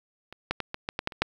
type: clicks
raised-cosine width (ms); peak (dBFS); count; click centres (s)
0.3; -25 / -10 / -13 / -16 / -13 / -12 / -10 / -26 / -6; 9; 0.326 / 0.51 / 0.603 / 0.744 / 0.889 / 0.991 / 1.074 / 1.122 / 1.22
effects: 8-bit